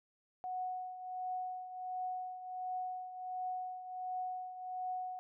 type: tone with tremolo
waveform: sine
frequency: 737 Hz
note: F#5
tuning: 7 cents flat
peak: -35 dBFS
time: 0.44-5.19 s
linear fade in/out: 0 ms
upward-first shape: triangle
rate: 1.4 Hz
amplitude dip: 70%
effects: none